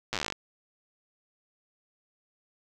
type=slowing click train; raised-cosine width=0.2 ms; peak=-13 dBFS; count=15; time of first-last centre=0.13-0.324 s; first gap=8 ms; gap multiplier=1.08; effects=none